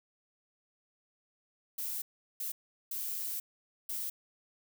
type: noise bursts at uneven times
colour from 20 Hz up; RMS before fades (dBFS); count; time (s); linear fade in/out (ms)
violet; -37; 4; 1.78-2.02 / 2.4-2.52 / 2.91-3.4 / 3.89-4.1; 5
effects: none